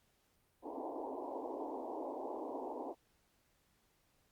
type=band-pass noise; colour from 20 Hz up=pink; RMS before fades=-43 dBFS; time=0.62-2.95 s; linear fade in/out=50 ms; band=260 to 1000 Hz; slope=96 dB/octave; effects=pink hiss -75 dBFS RMS until 4.31 s + Opus 48 kbps